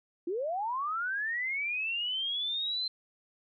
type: linear sweep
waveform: sine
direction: up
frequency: 322.4 to 4127 Hz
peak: -30 dBFS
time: 0.27-2.88 s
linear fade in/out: 5 ms
effects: none